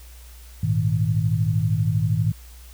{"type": "chord", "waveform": "sine", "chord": "Ab suspended second", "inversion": "none", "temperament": "equal with one note detuned", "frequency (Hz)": [103.83, 116.54, 157.37], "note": ["Ab2", "Bb2", "Eb3"], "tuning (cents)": [0, 0, 20], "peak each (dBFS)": [-22, -23, -23], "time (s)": [0.63, 2.32], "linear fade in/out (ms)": 5, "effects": ["added 60 Hz sine -41 dBFS peak until 2.73 s", "white hiss -50 dBFS RMS until 2.73 s"]}